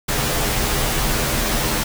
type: noise with comb filter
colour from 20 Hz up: pink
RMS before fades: -20 dBFS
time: 0.08-1.84 s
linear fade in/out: 10 ms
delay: 11 ms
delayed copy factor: -0.85
effects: none